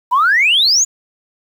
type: exponential sweep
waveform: sine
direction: up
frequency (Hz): 943 to 7040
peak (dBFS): -8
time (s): 0.11-0.85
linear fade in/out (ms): 20
effects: tanh soft clip ceiling -5 dBFS + 7-bit